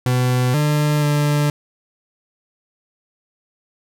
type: tone with pitch steps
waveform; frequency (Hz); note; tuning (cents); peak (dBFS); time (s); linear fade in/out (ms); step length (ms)
40% pulse; 125.5 / 149.2 / 147.2; B2 / D3 / D3; +28 / +28 / +4; -14; 0.06-1.5; 2; 480
effects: none